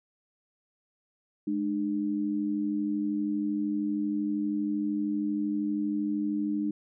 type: tone pair together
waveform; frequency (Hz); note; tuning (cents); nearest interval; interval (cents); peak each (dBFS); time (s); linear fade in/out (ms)
sine; 209.2 / 302; G#3 / D4; +13 / +48; tritone; 635; -31 / -28; 1.47-6.71; 5
effects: none